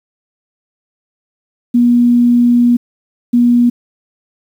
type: tone pair in turn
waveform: sine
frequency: 240.9 / 240.9 Hz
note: B3 / B3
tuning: -43 / -43 cents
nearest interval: unison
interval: 0 cents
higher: neither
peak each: -6 dBFS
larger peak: neither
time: 1.74-2.77 / 3.33-3.7 s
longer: first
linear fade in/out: 10 ms
effects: 7-bit